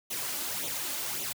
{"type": "noise with flanger", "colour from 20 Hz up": "white", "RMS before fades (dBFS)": -34, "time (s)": [0.1, 1.33], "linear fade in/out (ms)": 10, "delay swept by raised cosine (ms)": [0.29, 3.49], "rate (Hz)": 1.8, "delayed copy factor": 0.65, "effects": ["high-pass 100 Hz 12 dB/octave"]}